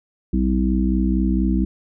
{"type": "harmonic tone with a mistuned harmonic", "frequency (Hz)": 64.3, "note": "C2", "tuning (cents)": -30, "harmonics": [1, 3, 4, 5], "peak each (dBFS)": [-20, -20, -24, -24], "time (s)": [0.33, 1.65], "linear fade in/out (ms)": 5, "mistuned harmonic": 1, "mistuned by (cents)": -140, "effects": []}